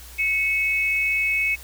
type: tone pair together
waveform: sine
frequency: 2211 / 2562 Hz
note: C#7 / E7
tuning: -5 / -50 cents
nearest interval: minor third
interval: 255 cents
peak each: -22 dBFS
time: 0.18-1.56 s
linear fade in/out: 20 ms
effects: added 60 Hz sine -42 dBFS peak until 1.63 s + white hiss -44 dBFS RMS until 1.63 s